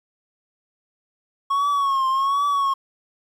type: tone with vibrato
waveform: triangle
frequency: 1100 Hz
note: C#6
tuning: 14 cents flat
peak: -16 dBFS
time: 1.5-2.74 s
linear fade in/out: 10 ms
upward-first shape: triangle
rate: 1.3 Hz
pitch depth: 83 cents each way
effects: 9-bit